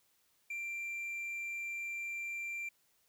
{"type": "tone", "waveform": "triangle", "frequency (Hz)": 2363, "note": "D7", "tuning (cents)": 10, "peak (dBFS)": -36, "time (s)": [0.5, 2.69], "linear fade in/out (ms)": 5, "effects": ["white hiss -73 dBFS RMS until 3.08 s"]}